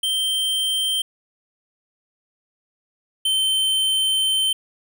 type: tone pair in turn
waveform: square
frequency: 3136 / 3096 Hz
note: G7 / G7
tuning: 0 / -22 cents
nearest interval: unison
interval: 22 cents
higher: first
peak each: -20 / -18 dBFS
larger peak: second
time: 0.03-1.02 / 3.25-4.53 s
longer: second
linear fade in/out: 5 ms
effects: none